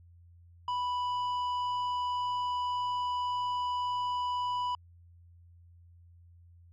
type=tone with tanh clipping; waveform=triangle; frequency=987.8 Hz; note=B5; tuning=in tune; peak=-31 dBFS; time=0.68-4.75 s; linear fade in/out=2 ms; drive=12 dB; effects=added 86 Hz sine -54 dBFS peak until 6.72 s